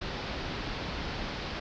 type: low-pass noise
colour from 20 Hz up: pink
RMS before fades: -36 dBFS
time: 0.01-1.6 s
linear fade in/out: 10 ms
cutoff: 5100 Hz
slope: 48 dB/octave
effects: none